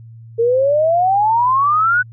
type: exponential sweep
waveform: sine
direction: up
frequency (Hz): 451.9 to 1509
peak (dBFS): -11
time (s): 0.38-2.03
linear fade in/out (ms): 20
effects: added 114 Hz sine -35 dBFS peak until 2.12 s